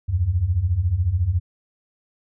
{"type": "beating tone pair", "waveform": "sine", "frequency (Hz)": [79.1, 93.1], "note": ["D#2", "F#2"], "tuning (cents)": [29, 11], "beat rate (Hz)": 14, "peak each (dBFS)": [-23, -19], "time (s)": [0.08, 1.4], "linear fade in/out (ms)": 20, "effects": []}